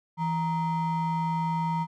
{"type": "ring-modulated tone", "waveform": "triangle", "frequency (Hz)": 550, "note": "C#5", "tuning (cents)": -14, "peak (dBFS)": -20, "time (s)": [0.17, 1.87], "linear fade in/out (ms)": 50, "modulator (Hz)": 385, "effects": []}